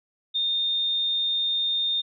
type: tone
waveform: sine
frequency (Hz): 3645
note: A#7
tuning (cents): -40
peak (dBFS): -22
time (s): 0.34-2.02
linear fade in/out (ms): 20
effects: none